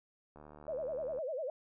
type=click train; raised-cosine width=1 ms; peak=-39 dBFS; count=63; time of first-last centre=0.36-1.188 s; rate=74.9 Hz
type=tone with vibrato; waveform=sine; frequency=570 Hz; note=C#5; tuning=48 cents sharp; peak=-35 dBFS; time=0.68-1.5 s; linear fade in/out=2 ms; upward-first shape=sine; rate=10 Hz; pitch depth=240 cents each way
effects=none